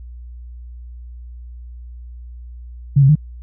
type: tone with pitch steps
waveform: sine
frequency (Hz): 140.6 / 135.1 / 151.6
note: C#3 / C#3 / D#3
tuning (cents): +25 / -44 / -45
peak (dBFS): -7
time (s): 2.96-3.155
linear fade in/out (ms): 10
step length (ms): 65
effects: added 60 Hz sine -32 dBFS peak until 3.42 s